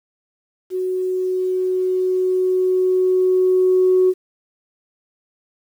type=tone with level ramp; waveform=sine; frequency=370 Hz; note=F#4; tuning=in tune; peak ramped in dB=-19 to -10 dBFS; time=0.7-4.14 s; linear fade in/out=50 ms; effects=tanh soft clip ceiling -6 dBFS + 8-bit